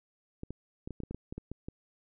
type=clicks; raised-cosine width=3 ms; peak=-26 dBFS; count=12; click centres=0.434 / 0.506 / 0.875 / 0.907 / 1.003 / 1.035 / 1.11 / 1.146 / 1.325 / 1.38 / 1.516 / 1.685 s; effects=none